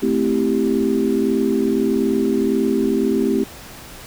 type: chord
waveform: sine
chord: A minor seventh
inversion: none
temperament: equal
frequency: 220 / 261.6 / 329.6 / 392 Hz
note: A3 / C4 / E4 / G4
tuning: 0 / 0 / 0 / 0 cents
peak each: -21 / -20 / -23 / -20 dBFS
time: 0.02-3.44 s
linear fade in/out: 10 ms
effects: pink hiss -38 dBFS RMS until 4.06 s